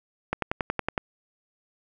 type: click train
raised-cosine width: 0.5 ms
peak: -10 dBFS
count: 8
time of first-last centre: 0.33-0.978 s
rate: 10.8 Hz
effects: none